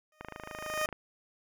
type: tone with exponential growth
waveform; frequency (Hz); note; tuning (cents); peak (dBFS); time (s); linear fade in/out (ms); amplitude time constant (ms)
15% pulse; 617; D#5; -15; -21; 0.12-0.86; 2; 160
type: click train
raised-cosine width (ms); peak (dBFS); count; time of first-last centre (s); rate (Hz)
0.5; -24; 20; 0.21-0.927; 26.5
effects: none